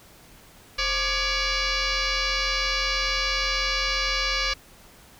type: tone with frequency modulation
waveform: sine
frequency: 1189 Hz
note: D6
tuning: 21 cents sharp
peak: -22 dBFS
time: 0.78-4.54 s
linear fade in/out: 10 ms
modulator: 573 Hz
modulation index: 7.1
effects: pink hiss -51 dBFS RMS until 5.19 s